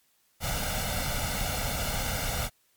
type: noise with comb filter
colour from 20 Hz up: pink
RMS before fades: -30 dBFS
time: 0.4-2.5 s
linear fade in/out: 50 ms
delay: 1.4 ms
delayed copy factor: +0.75
effects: white hiss -68 dBFS RMS until 2.76 s + MP3 96 kbps